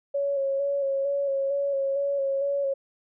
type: tone with vibrato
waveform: sine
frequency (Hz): 554.4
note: C#5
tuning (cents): 0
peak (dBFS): -23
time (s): 0.14-2.74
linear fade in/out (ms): 10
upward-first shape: square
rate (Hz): 2.2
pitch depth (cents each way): 24
effects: none